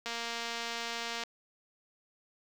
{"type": "click train", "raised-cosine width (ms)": 0.2, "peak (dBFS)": -20, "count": 275, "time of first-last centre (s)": [0.06, 1.236], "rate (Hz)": 233, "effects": ["high-pass 60 Hz 12 dB/octave", "8-bit"]}